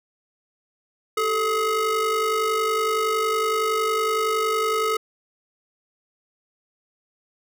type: ring-modulated tone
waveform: square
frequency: 415.3 Hz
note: G#4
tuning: in tune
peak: -18 dBFS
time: 1.17-4.97 s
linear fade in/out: 5 ms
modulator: 856 Hz
effects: none